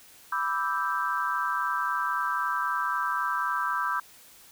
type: chord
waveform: sine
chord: E minor seventh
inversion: second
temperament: equal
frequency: 987.8 / 1174.7 / 1318.5 / 1568 Hz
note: B5 / D6 / E6 / G6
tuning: 0 / 0 / 0 / 0 cents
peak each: -31 dBFS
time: 0.32-4 s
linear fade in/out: 5 ms
effects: white hiss -53 dBFS RMS until 4.51 s